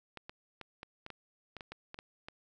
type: clicks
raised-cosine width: 0.3 ms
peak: -28 dBFS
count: 12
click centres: 0.173 / 0.295 / 0.613 / 0.831 / 1.064 / 1.103 / 1.567 / 1.608 / 1.72 / 1.944 / 1.989 / 2.285 s
effects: none